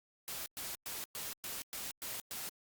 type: noise bursts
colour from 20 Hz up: white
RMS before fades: -42 dBFS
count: 8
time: 0.28-2.49 s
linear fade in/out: 0 ms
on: 180 ms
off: 110 ms
effects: Opus 48 kbps